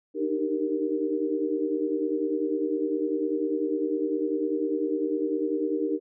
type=chord; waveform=sine; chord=Eb major seventh; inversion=third; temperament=equal with one note detuned; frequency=301.1 / 311.1 / 392 / 466.2 Hz; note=D4 / Eb4 / G4 / Bb4; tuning=+43 / 0 / 0 / 0 cents; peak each=-30 dBFS; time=0.14-6 s; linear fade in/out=50 ms; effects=none